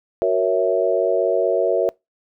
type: chord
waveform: sine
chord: F# dominant seventh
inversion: none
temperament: equal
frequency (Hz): 370 / 466.2 / 554.4 / 659.3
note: F#4 / A#4 / C#5 / E5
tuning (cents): 0 / 0 / 0 / 0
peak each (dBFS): -22 / -21 / -21 / -20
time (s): 0.22-1.89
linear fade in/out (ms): 0
effects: noise-tail reverb RT60 0.2 s tail -25 dB re dry